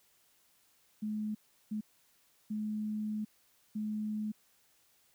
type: tone bursts at uneven times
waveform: sine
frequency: 213.3 Hz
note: G#3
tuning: 46 cents sharp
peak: -33 dBFS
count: 4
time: 1.02-1.35 / 1.71-1.81 / 2.5-3.25 / 3.75-4.32 s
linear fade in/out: 10 ms
effects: white hiss -69 dBFS RMS until 5.14 s